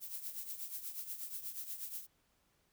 violet noise with tremolo, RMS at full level -41 dBFS, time 0-2.07 s, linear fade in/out 50 ms, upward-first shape triangle, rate 8.3 Hz, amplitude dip 75%, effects pink hiss -75 dBFS RMS until 2.72 s

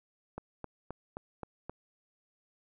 click train, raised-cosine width 1 ms, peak -25 dBFS, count 6, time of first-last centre 0.38-1.696 s, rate 3.8 Hz, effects none

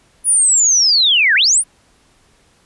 sine linear two-way sweep, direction down then up, 9930 to 1480 to 9930 Hz, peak -9 dBFS, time 0.24-1.64 s, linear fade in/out 50 ms, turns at 1.35 s, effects pink hiss -54 dBFS RMS until 2.65 s + resampled to 24000 Hz

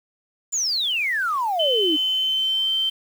sine exponential sweep, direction down, 7300 to 289.2 Hz, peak -20 dBFS, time 0.52-1.97 s, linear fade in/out 20 ms
sine tone with pitch glide, 3056 to 3108 Hz, G7 to G7, -45 to -16 cents, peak -19 dBFS, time 1.59-2.9 s, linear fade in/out 10 ms, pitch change +29 cents, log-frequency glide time 2.12-2.69 s
effects 7-bit

